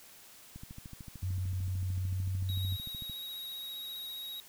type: click train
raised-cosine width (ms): 5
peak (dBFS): -33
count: 35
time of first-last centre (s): 0.56-3.097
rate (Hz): 13.4
type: tone with pitch glide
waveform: sine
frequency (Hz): 92.8 to 94.1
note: F#2 to F#2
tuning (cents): +6 to +30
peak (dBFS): -31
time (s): 1.22-2.77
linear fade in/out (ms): 20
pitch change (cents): +24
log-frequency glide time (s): 2.01-2.32
type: tone with vibrato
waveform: square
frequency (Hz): 3802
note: A#7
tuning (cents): +33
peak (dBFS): -40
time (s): 2.49-4.4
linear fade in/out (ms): 0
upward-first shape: square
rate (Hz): 15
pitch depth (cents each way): 11
effects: white hiss -55 dBFS RMS until 4.48 s